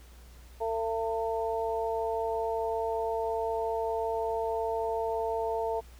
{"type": "harmonic tone", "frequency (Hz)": 225.4, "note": "A3", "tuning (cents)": 42, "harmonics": [2, 3, 4], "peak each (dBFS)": [-31, -33, -34], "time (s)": [0.6, 5.81], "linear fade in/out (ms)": 20, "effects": ["added 60 Hz sine -49 dBFS peak until 5.99 s", "pink hiss -58 dBFS RMS until 5.99 s"]}